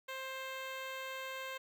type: tone with notch filter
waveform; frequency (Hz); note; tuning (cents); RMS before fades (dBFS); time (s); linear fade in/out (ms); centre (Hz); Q
10% pulse; 527; C5; +12; -43; 0.08-1.58; 10; 9600; 0.98
effects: none